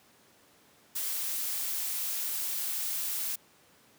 blue noise, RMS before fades -33 dBFS, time 0.95-3.36 s, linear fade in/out 10 ms, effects pink hiss -61 dBFS RMS until 3.98 s + high-pass 150 Hz 12 dB/octave

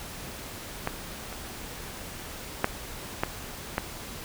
clicks, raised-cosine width 0.5 ms, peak -12 / -25 / -6 / -9 / -10 dBFS, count 5, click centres 0.874 / 1.327 / 2.644 / 3.235 / 3.781 s, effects pink hiss -40 dBFS RMS until 4.24 s

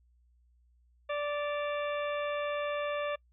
harmonic tone with a mistuned harmonic, 585 Hz, D5, 7 cents flat, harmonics 1 / 2 / 3 / 4 / 5 / 6, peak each -32 / -38 / -42 / -44 / -46 / -48 dBFS, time 1.09-3.16 s, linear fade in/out 10 ms, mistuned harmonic 5, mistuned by -100 cents, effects noise-tail reverb RT60 0.1 s tail -26 dB re dry + added 60 Hz sine -63 dBFS peak until 3.32 s

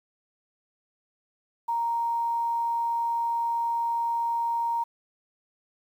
sine tone with quantisation, 932.3 Hz, A#5, in tune, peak -24 dBFS, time 1.68-4.84 s, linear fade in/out 10 ms, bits 9, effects none

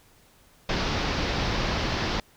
pink low-pass noise, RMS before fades -27 dBFS, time 0.69-2.2 s, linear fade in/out 2 ms, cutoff 5500 Hz, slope 48 dB/octave, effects pink hiss -58 dBFS RMS until 2.36 s

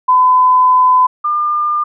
sine tone pair in turn, 1011 / 1202.3 Hz, B5 / D6, +40 / +40 cents, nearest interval minor third, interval 300 cents, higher second, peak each -6 / -12 dBFS, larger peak first, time 0.08-1.07 / 1.24-1.84 s, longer first, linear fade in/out 10 ms, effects none

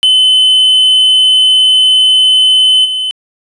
triangle tone with level steps, 3039 Hz, F#7, 46 cents sharp, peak -3 / -11 dBFS, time 0.03-3.11 s, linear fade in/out 0 ms, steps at 2.84 s, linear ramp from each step 20 ms, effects resampled to 22050 Hz

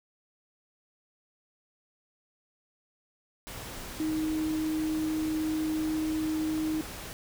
sine tone in noise, 312.8 Hz, D#4, 9 cents sharp, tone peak -27 dBFS, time 4-6.81 s, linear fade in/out 0 ms, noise pink, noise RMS -41 dBFS, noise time 3.47-7.13 s, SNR +11 dB, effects none

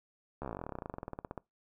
slowing click train, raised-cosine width 1 ms, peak -25 dBFS, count 30, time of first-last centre 0.42-1.377 s, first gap 13 ms, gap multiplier 1.06, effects noise-tail reverb RT60 0.2 s tail -24 dB re dry

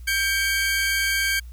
sawtooth tone pair together, 1583.4 / 2262 Hz, G6 / C#7, +17 / +34 cents, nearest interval tritone, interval 617 cents, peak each -19 / -21 dBFS, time 0.07-1.4 s, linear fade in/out 10 ms, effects added 60 Hz sine -36 dBFS peak until 1.52 s + white hiss -59 dBFS RMS until 1.52 s

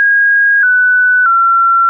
sine tone with pitch steps, 1636 / 1491.6 / 1359.9 Hz, G#6 / F#6 / F6, -26 / +14 / -46 cents, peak -6 dBFS, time 0-1.89 s, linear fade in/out 0 ms, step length 630 ms, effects none

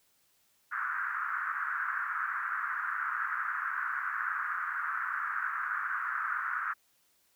white band-pass noise, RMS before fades -34 dBFS, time 0.71-6.74 s, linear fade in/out 20 ms, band 1200 to 1600 Hz, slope 48 dB/octave, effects white hiss -70 dBFS RMS until 7.35 s

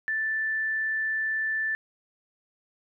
sine tone, 1762 Hz, A6, 2 cents sharp, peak -25 dBFS, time 0.08-1.75 s, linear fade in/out 0 ms, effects none

